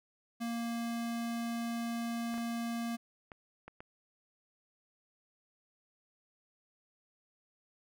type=tone; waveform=square; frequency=233.1 Hz; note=A#3; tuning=in tune; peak=-35 dBFS; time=0.4-2.97 s; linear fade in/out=20 ms
type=clicks; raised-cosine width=0.5 ms; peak=-32 dBFS; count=5; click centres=2.341 / 2.38 / 3.318 / 3.68 / 3.805 s
effects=none